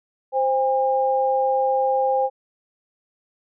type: tone pair together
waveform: sine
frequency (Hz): 523.3 / 808.5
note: C5 / G#5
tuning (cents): 0 / -47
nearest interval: minor sixth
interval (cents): 753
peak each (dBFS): -20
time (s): 0.32-2.3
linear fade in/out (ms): 50
effects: none